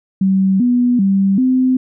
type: tone with pitch steps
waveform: sine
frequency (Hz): 191.6 / 245 / 195 / 257.1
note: G3 / B3 / G3 / C4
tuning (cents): -39 / -14 / -9 / -30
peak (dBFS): -10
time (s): 0.21-1.77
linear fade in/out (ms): 5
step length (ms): 390
effects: none